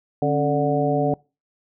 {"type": "harmonic tone with a mistuned harmonic", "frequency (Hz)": 146.83, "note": "D3", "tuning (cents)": 0, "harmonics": [1, 2, 3, 4, 5], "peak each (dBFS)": [-24, -24, -24, -24, -24], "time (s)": [0.22, 1.14], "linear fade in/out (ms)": 2, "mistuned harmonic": 2, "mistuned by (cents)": -110, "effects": ["noise-tail reverb RT60 0.3 s tail -25 dB re dry"]}